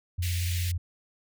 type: tone with vibrato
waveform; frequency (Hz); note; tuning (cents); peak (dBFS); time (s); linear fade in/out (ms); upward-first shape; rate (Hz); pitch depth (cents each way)
sine; 87.8; F2; +10; -26; 0.18-0.78; 10; sine; 17; 40
type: high-pass noise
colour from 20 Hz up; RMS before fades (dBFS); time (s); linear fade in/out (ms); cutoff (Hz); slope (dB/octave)
pink; -37; 0.22-0.72; 10; 1900; 48
effects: none